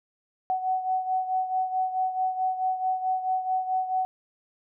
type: beating tone pair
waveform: sine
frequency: 747 / 751.6 Hz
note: F#5 / F#5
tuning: +16 / +27 cents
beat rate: 4.6 Hz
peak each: -25 / -31 dBFS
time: 0.5-4.05 s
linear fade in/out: 0 ms
effects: none